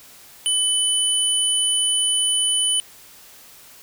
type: tone pair together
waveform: sine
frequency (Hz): 3000 / 9505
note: F#7 / D9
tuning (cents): +23 / +20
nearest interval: octave + minor sixth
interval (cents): 1997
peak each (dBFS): -20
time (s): 0.46-2.8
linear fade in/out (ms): 0
effects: white hiss -46 dBFS RMS until 3.82 s